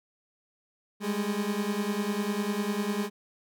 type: beating tone pair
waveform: 30% pulse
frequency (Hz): 200.7 / 210.7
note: G3 / G#3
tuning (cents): +41 / +25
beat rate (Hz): 10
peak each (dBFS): -28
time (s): 1-3.1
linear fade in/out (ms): 50
effects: none